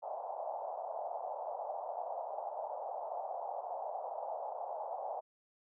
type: band-pass noise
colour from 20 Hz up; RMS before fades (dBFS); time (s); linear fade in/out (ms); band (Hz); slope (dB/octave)
pink; -41; 0.02-5.21; 20; 600 to 850; 48
effects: none